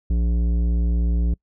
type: tone with tanh clipping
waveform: sine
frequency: 58.27 Hz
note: A#1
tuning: in tune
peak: -19 dBFS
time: 0.1-1.34 s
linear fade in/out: 5 ms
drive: 12 dB
effects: noise-tail reverb RT60 0.1 s tail -26 dB re dry